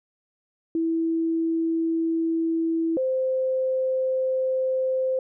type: tone pair in turn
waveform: sine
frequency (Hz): 327.9 / 520.5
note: E4 / C5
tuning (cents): -9 / -9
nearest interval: minor sixth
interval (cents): 800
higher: second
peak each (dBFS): -21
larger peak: neither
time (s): 0.75-2.97 / 2.97-5.19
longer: neither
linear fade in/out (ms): 2
effects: none